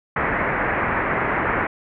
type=low-pass noise; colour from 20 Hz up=white; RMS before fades=-22 dBFS; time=0.16-1.67 s; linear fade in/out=5 ms; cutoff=2100 Hz; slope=48 dB/octave; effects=none